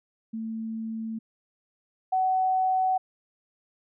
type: tone pair in turn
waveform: sine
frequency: 223.2 / 750.8 Hz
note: A3 / F#5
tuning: +25 / +25 cents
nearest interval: octave + major sixth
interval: 2100 cents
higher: second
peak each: -30 / -21 dBFS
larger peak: second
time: 0.33-1.19 / 2.12-2.98 s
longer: neither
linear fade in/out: 10 ms
effects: none